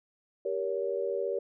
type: chord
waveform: sine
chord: G diminished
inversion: none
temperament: just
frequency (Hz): 392 / 470.4 / 564.5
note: G4 / Bb4 / Db5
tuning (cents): 0 / +16 / +31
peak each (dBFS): -33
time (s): 0.45-1.39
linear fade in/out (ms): 5
effects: none